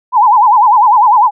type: tone with vibrato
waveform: sine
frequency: 917 Hz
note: A#5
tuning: 29 cents flat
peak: -4 dBFS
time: 0.12-1.31 s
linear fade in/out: 50 ms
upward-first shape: sine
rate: 10 Hz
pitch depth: 200 cents each way
effects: none